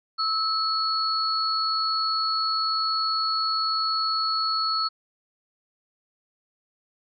sine tone pair together, 1302 / 4379 Hz, E6 / C#8, -22 / -22 cents, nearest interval octave + major sixth, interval 2100 cents, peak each -25 dBFS, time 0.18-4.89 s, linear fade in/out 20 ms, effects none

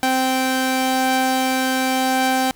sawtooth tone pair together, 260.3 / 780 Hz, C4 / G5, -9 / -9 cents, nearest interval octave + perfect fifth, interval 1900 cents, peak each -16 dBFS, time 0.03-2.51 s, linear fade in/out 0 ms, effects pink hiss -52 dBFS RMS until 2.55 s

